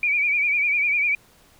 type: tone with vibrato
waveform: sine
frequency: 2349 Hz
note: D7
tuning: in tune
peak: -18 dBFS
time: 0.03-1.15 s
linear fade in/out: 2 ms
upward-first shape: sine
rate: 10 Hz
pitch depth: 71 cents each way
effects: pink hiss -55 dBFS RMS until 1.59 s